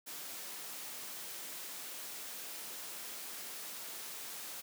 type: noise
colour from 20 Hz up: white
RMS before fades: -45 dBFS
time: 0.06-4.62 s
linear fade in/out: 20 ms
effects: high-pass 200 Hz 12 dB/octave